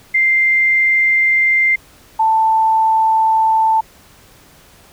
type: tone pair in turn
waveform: sine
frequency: 2093 / 885.1 Hz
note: C7 / A5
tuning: 0 / +10 cents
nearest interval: octave + minor third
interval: 1490 cents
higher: first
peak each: -10 dBFS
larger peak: neither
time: 0.14-1.76 / 2.19-3.81 s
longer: neither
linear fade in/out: 10 ms
effects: pink hiss -46 dBFS RMS until 4.92 s